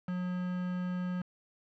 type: tone with quantisation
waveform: triangle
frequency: 180.6 Hz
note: F#3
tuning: 42 cents flat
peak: -30 dBFS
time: 0.08-1.22 s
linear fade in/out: 5 ms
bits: 7
effects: low-pass 2000 Hz 12 dB/octave